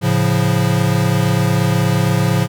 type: chord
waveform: square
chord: A augmented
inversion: none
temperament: equal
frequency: 110 / 138.59 / 174.61 Hz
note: A2 / C#3 / E#3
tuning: 0 / 0 / 0 cents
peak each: -18 dBFS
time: 0.01-2.48 s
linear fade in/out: 50 ms
effects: none